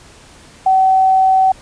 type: tone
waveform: sine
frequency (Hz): 760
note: F#5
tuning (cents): +46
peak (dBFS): -8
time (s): 0.66-1.52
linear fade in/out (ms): 5
effects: pink hiss -42 dBFS RMS until 1.61 s + resampled to 22050 Hz